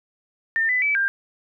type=tone with pitch steps; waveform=sine; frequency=1807 / 2001 / 2301 / 1593 Hz; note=A6 / B6 / D7 / G6; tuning=+46 / +22 / -36 / +27 cents; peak=-18 dBFS; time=0.56-1.08 s; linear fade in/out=0 ms; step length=130 ms; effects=none